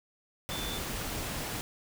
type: tone in noise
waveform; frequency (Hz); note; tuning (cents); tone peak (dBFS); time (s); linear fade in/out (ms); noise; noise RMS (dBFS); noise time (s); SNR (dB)
sine; 3520; A7; 0; -39; 0.51-0.78; 0; pink; -36; 0.49-1.61; -6
effects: none